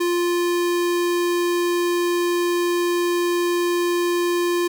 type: tone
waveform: square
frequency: 349.2 Hz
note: F4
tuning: in tune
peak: -19 dBFS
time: 0-4.68 s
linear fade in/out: 10 ms
effects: none